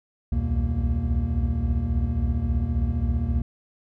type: tone cluster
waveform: triangle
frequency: 62.7 / 66.3 / 81.4 / 121.8 / 232.3 Hz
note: B1 / C2 / E2 / B2 / A#3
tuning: +27 / +23 / -21 / -24 / -6 cents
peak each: -30 / -23 / -24 / -28 / -29 dBFS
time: 0.32-3.42 s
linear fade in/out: 5 ms
effects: none